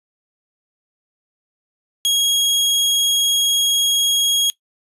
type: tone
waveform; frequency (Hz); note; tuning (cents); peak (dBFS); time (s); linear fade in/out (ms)
sawtooth; 3292; G#7; -16; -11; 2.05-4.5; 0
effects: noise-tail reverb RT60 0.1 s tail -19 dB re dry + resampled to 32000 Hz